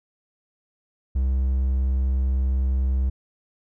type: tone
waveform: triangle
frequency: 65.41 Hz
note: C2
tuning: in tune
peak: -17 dBFS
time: 1.15-3.1 s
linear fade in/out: 10 ms
effects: none